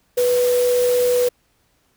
sine tone in noise, 492.6 Hz, B4, 5 cents flat, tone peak -14 dBFS, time 0.17-1.29 s, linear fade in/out 10 ms, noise white, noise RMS -29 dBFS, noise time 0.17-1.29 s, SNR +12 dB, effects pink hiss -63 dBFS RMS until 1.96 s

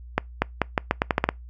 accelerating click train, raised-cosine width 0.5 ms, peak -4 dBFS, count 10, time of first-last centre 0.18-1.29 s, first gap 240 ms, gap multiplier 0.82, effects noise-tail reverb RT60 0.2 s tail -26 dB re dry + added 60 Hz sine -39 dBFS peak until 1.49 s

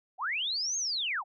sine linear two-way sweep, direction up then down, 662 to 6560 to 662 Hz, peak -29 dBFS, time 0.18-1.24 s, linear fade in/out 50 ms, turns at 0.77 s, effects none

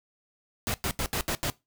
pink noise bursts at uneven times, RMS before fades -29 dBFS, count 6, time 0.67-0.74 / 0.84-0.91 / 0.99-1.06 / 1.13-1.21 / 1.28-1.35 / 1.43-1.5 s, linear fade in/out 0 ms, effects noise-tail reverb RT60 0.2 s tail -19 dB re dry

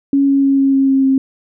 sine tone with pitch steps, 277.6 / 275.8 / 274.1 / 272.4 / 270.6 / 268.9 / 267.2 Hz, C#4 / C#4 / C#4 / C#4 / C#4 / C4 / C4, +3 / -9 / -19 / -30 / -42 / +47 / +36 cents, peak -9 dBFS, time 0.13-1.18 s, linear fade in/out 2 ms, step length 150 ms, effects none

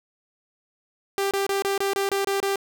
sawtooth tone bursts, 394.5 Hz, G4, 11 cents sharp, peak -18 dBFS, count 9, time 1.18-2.558 s, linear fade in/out 0 ms, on 130 ms, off 26 ms, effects none

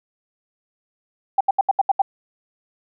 sine tone bursts, 784 Hz, G5, in tune, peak -12 dBFS, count 7, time 1.38-2.019 s, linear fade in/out 5 ms, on 27 ms, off 75 ms, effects none

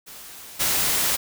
white noise with level steps, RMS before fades -41 / -22 dBFS, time 0.06-1.17 s, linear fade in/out 20 ms, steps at 0.59 s, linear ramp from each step 20 ms, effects none

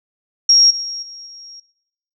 sine tone with level steps, 5588 Hz, F8, in tune, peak -7 / -24 / -33 / -35 dBFS, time 0.49-1.6 s, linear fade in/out 5 ms, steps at 0.7 / 1.02 / 1.26 s, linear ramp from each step 10 ms, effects noise-tail reverb RT60 0.8 s tail -20 dB re dry

